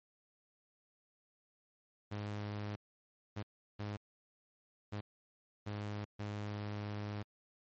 sawtooth tone bursts at uneven times, 103.83 Hz, G#2, in tune, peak -35 dBFS, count 6, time 2.11-2.76 / 3.36-3.43 / 3.79-3.97 / 4.92-5.01 / 5.66-6.05 / 6.19-7.23 s, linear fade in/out 10 ms, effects low-pass 5000 Hz 12 dB/octave + MP3 32 kbps

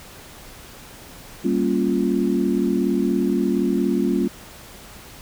sine chord, G half-diminished seventh, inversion none, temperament equal, 196 / 233.1 / 277.2 / 349.2 Hz, G3 / Bb3 / Db4 / F4, 0 / 0 / 0 / 0 cents, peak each -23 dBFS, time 1.44-4.28 s, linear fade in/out 10 ms, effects pink hiss -42 dBFS RMS until 5.21 s

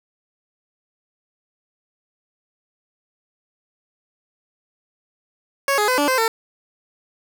15% pulse tone with pitch steps, 553 / 418.3 / 507 / 290.1 / 518 / 450.7 Hz, C#5 / G#4 / B4 / D4 / C5 / A4, -4 / +12 / +45 / -21 / -17 / +42 cents, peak -10 dBFS, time 5.68-6.28 s, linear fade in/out 2 ms, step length 100 ms, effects none

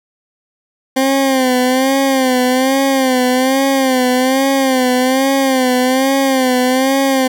20% pulse tone with vibrato, 261.6 Hz, C4, in tune, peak -6 dBFS, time 0.96-7.28 s, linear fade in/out 10 ms, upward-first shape sine, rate 1.2 Hz, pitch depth 72 cents each way, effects none

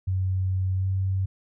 sine tone with pitch glide, 93.8 to 95.33 Hz, F#2 to G2, +24 to -48 cents, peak -22 dBFS, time 0.07-1.26 s, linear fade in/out 10 ms, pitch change +28 cents, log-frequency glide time 0.76-0.87 s, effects none

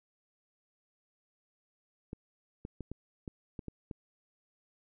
clicks, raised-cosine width 3 ms, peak -27 dBFS, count 8, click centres 2.131 / 2.651 / 2.807 / 2.916 / 3.278 / 3.592 / 3.683 / 3.912 s, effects none

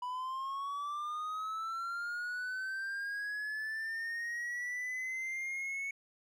triangle linear sweep, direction up, 984 to 2217 Hz, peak -34 dBFS, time 0.02-5.91 s, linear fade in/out 5 ms, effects none

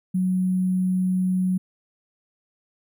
sine tone with sample-and-hold, 184.6 Hz, F#3, 4 cents flat, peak -19 dBFS, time 0.14-1.58 s, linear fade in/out 10 ms, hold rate 11025 Hz, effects none

